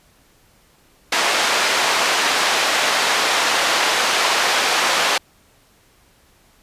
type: band-pass noise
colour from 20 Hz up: pink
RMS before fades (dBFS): -18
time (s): 1.12-5.18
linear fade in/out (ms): 5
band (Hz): 700 to 5600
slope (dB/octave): 12
effects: pink hiss -55 dBFS RMS until 6.62 s + resampled to 32000 Hz